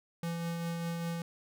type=tone with tremolo; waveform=square; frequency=168.6 Hz; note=E3; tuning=39 cents sharp; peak=-33 dBFS; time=0.23-1.22 s; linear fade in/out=2 ms; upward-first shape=triangle; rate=5 Hz; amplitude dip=30%; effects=none